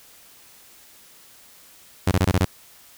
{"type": "tone bursts", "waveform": "sawtooth", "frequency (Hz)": 92.5, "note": "F#2", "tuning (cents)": 0, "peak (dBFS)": -12, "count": 6, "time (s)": [2.07, 2.45], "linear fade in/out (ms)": 5, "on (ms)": 45, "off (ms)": 22, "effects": ["white hiss -50 dBFS RMS until 2.97 s"]}